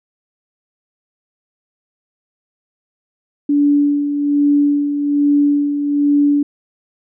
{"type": "tone with tremolo", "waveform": "sine", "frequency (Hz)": 288.7, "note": "D4", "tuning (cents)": -30, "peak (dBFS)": -9, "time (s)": [3.49, 6.43], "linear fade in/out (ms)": 5, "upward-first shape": "sine", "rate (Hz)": 1.2, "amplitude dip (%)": 55, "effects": []}